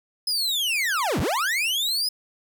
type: linear two-way sweep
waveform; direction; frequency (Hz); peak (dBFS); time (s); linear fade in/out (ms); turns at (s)
40% pulse; down then up; 5120 to 56 to 5120; -21; 0.27-2.09; 5; 1.2
effects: none